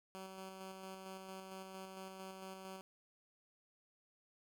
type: tone with tremolo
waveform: 10% pulse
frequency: 190 Hz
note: F#3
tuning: 46 cents sharp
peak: -39 dBFS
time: 0.15-2.81 s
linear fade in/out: 0 ms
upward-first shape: square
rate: 4.4 Hz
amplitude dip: 30%
effects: 13-bit